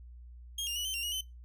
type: tone with pitch steps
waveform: sawtooth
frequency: 3244 / 2806 / 2938 / 3085 / 2768 / 2894 / 3055 Hz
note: G#7 / F7 / F#7 / G7 / F7 / F#7 / G7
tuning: -41 / +8 / -13 / -28 / -16 / -39 / -45 cents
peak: -30 dBFS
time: 0.58-1.21 s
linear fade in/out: 5 ms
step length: 90 ms
effects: noise-tail reverb RT60 0.2 s tail -20 dB re dry + added 60 Hz sine -47 dBFS peak until 1.44 s